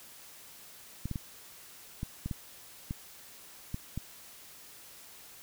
clicks, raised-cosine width 5 ms, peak -22 dBFS, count 9, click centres 1.056 / 1.113 / 1.158 / 2.031 / 2.26 / 2.312 / 2.909 / 3.744 / 3.976 s, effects white hiss -52 dBFS RMS until 5.42 s

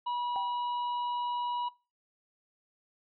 harmonic tone, 970 Hz, B5, 31 cents flat, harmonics 1 / 3 / 4, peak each -30 / -46 / -51 dBFS, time 0.06-1.69 s, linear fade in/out 10 ms
sine tone with exponential decay, 784 Hz, G5, in tune, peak -31 dBFS, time 0.36-0.66 s, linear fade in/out 0 ms, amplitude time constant 65 ms
effects noise-tail reverb RT60 0.3 s tail -21 dB re dry

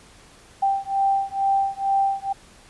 sine beating tone pair, 784 / 786.2 Hz, G5 / G5, 0 / +5 cents, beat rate 2.2 Hz, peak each -22 dBFS, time 0.62-2.33 s, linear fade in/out 10 ms, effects pink hiss -50 dBFS RMS until 2.69 s + resampled to 24000 Hz

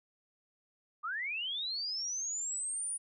sine linear sweep, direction up, 1165 to 9710 Hz, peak -34 dBFS, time 1.03-2.98 s, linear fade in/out 20 ms, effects none

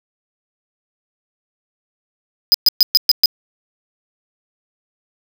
square tone bursts, 4993 Hz, D#8, 5 cents sharp, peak -7 dBFS, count 6, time 2.52-3.258 s, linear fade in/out 0 ms, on 23 ms, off 120 ms, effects 8-bit

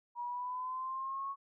sine exponential sweep, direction up, 956 to 1108.7 Hz, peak -36 dBFS, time 0.15-1.36 s, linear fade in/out 50 ms, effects none

